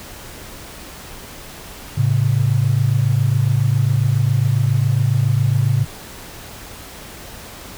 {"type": "tone pair together", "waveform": "sine", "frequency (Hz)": [108.91, 136.2], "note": ["A2", "C#3"], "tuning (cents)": [-17, -30], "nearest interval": "major third", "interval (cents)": 387, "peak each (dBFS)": -16, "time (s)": [1.97, 5.85], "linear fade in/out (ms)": 10, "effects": ["pink hiss -36 dBFS RMS until 7.77 s"]}